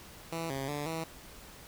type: tone with pitch steps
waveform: 10% pulse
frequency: 165 / 135.7 / 146.2 / 162.5 Hz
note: E3 / C#3 / D3 / E3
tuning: +2 / -36 / -7 / -24 cents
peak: -26 dBFS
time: 0.32-1.04 s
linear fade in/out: 5 ms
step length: 180 ms
effects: pink hiss -51 dBFS RMS until 1.67 s